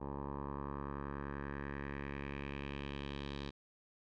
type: tone with low-pass filter sweep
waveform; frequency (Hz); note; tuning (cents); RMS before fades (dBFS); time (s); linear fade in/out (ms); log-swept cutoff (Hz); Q
10% pulse; 70.2; C#2; +22; -43; 0-3.51; 20; 850 to 3900; 2.8
effects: none